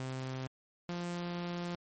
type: tone pair in turn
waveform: sawtooth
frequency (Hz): 130.6 / 174.33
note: C3 / F3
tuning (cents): -3 / -3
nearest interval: perfect fourth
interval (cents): 500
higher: second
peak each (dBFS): -33 / -32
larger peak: second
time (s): 0-0.47 / 0.89-1.75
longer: second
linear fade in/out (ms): 0
effects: MP3 32 kbps